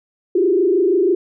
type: tone with frequency modulation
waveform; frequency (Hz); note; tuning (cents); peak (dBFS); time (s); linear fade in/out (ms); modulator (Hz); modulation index
sine; 370; F#4; 0; -12; 0.35-1.15; 5; 26.2; 1.4
effects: none